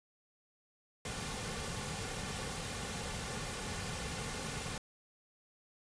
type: noise with comb filter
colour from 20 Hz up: pink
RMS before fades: -40 dBFS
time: 1.05-4.78 s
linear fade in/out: 2 ms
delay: 3.1 ms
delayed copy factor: -0.55
effects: resampled to 22050 Hz